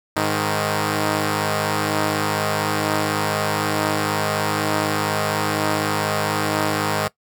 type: tone pair together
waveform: 5% pulse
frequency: 104.07 / 155.56 Hz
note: G#2 / D#3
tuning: +4 / 0 cents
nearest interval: perfect fifth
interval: 696 cents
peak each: -11 dBFS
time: 0.16-7.08 s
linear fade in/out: 5 ms
effects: noise-tail reverb RT60 0.1 s tail -19 dB re dry